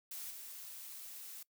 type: noise with level steps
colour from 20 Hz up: blue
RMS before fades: -45 / -49 dBFS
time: 0.11-1.43 s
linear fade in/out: 5 ms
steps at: 0.3 s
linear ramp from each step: 10 ms
effects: noise-tail reverb RT60 0.1 s tail -22 dB re dry